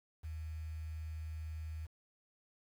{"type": "tone with quantisation", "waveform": "sine", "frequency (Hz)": 79, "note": "D#2", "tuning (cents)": 27, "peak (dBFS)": -40, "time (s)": [0.23, 1.87], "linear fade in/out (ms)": 20, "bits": 10, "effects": []}